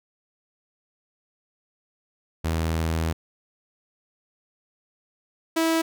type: tone pair in turn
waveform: sawtooth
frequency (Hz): 81.2 / 326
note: E2 / E4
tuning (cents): -26 / -19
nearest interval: 2 octaves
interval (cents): 2407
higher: second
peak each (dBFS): -19 / -16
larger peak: second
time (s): 2.44-3.13 / 5.56-5.82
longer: first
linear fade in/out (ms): 10
effects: none